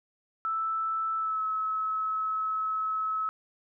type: tone with pitch glide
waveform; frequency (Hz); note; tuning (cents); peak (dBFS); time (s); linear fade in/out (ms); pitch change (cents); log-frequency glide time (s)
sine; 1318.5 to 1292.1; E6 to E6; 0 to -35; -27; 0.45-3.29; 0; -35; 1.17-1.43
effects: none